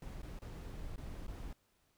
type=noise with dropouts; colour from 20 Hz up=brown; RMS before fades=-45 dBFS; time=0.02-1.53 s; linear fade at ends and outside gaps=2 ms; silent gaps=0.219-0.23 / 0.39-0.419 / 0.96-0.979 / 1.267-1.28 s; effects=pink hiss -75 dBFS RMS until 1.97 s